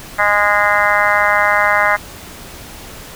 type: harmonic tone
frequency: 206.1 Hz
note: G#3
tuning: 13 cents flat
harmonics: 3 / 4 / 5 / 6 / 7 / 8 / 9 / 10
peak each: -19 / -19 / -19 / -19 / -19 / -19 / -19 / -19 dBFS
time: 0.18-1.97 s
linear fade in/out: 20 ms
effects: pink hiss -34 dBFS RMS until 3.15 s